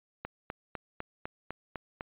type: click train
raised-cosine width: 0.5 ms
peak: -21 dBFS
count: 8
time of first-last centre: 0.25-2.009 s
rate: 3.98 Hz
effects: resampled to 8000 Hz